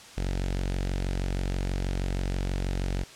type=tone with notch filter; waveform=sawtooth; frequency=46.25 Hz; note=F#1; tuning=in tune; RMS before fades=-29 dBFS; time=0.17-3.04 s; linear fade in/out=10 ms; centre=1100 Hz; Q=1.9; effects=white hiss -47 dBFS RMS until 3.15 s + low-pass 7000 Hz 12 dB/octave